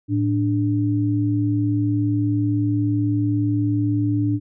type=tone pair together; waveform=sine; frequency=110.01 / 293.7 Hz; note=A2 / D4; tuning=0 / 0 cents; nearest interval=octave + perfect fourth; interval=1700 cents; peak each=-20 / -20 dBFS; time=0.08-4.4 s; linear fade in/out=50 ms; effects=none